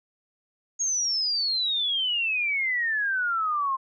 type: exponential sweep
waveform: sine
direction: down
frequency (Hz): 6645 to 1046.5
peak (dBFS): -23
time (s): 0.79-3.77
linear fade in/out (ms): 20
effects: none